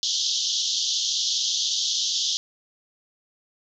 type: band-pass noise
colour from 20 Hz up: pink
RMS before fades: -25 dBFS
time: 0.03-2.37 s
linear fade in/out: 0 ms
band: 3100 to 6600 Hz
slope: 96 dB/octave
effects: none